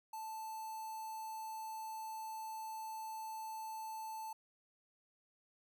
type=tone with notch filter; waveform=square; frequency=880 Hz; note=A5; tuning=in tune; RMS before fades=-45 dBFS; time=0.13-4.33 s; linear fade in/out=5 ms; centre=3100 Hz; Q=0.76; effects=none